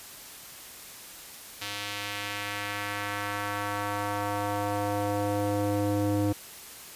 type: tone with band-pass filter sweep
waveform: square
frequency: 102.3 Hz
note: G#2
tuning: 26 cents flat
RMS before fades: -30 dBFS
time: 1.61-6.33 s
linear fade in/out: 10 ms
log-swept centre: 3600 to 340 Hz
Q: 1.2
effects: white hiss -45 dBFS RMS until 6.95 s + resampled to 32000 Hz